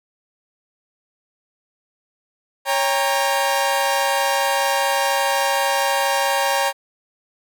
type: chord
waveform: sawtooth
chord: G diminished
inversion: second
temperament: equal with one note detuned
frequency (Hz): 554.4 / 799.5 / 932.3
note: Db5 / G5 / Bb5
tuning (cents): 0 / +34 / 0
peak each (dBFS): -18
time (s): 2.65-6.73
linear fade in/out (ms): 50
effects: none